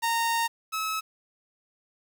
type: tone pair in turn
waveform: sawtooth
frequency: 923 / 1292.6 Hz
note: A#5 / E6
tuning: -17 / -34 cents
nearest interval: tritone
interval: 583 cents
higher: second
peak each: -20 / -24 dBFS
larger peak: first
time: 0.02-0.48 / 0.72-1.01 s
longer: first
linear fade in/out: 20 ms
effects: 9-bit